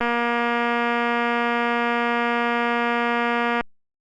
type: click train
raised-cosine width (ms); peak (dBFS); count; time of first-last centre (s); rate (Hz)
0.5; -8; 854; 0.01-3.609; 237
effects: Opus 32 kbps